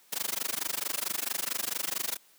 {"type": "noise with amplitude modulation", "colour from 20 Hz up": "white", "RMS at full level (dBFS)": -29, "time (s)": [0.12, 2.17], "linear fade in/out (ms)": 10, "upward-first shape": "sine", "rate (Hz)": 24.5, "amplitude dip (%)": 100, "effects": ["white hiss -61 dBFS RMS until 2.38 s", "high-pass 200 Hz 12 dB/octave"]}